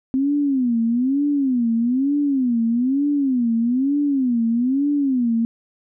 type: tone with vibrato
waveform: sine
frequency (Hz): 257.5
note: C4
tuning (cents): -28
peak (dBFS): -16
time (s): 0.14-5.45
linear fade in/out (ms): 0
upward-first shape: sine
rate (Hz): 1.1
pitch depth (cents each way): 210
effects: none